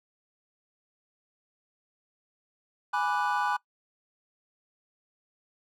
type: chord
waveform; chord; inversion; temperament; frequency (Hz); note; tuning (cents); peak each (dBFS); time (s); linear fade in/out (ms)
triangle; G# half-diminished seventh; none; equal; 830.6 / 987.8 / 1174.7 / 1480; G#5 / B5 / D6 / F#6; 0 / 0 / 0 / 0; -28 / -29 / -31 / -30; 2.93-3.57; 10
effects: noise-tail reverb RT60 0.1 s tail -21 dB re dry